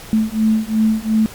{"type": "beating tone pair", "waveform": "sine", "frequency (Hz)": [217.7, 220.5], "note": ["A3", "A3"], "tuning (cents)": [-18, 4], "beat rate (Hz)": 2.8, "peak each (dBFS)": -16, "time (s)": [0.13, 1.26], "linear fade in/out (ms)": 0, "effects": ["pink hiss -36 dBFS RMS until 1.34 s", "MP3 96 kbps"]}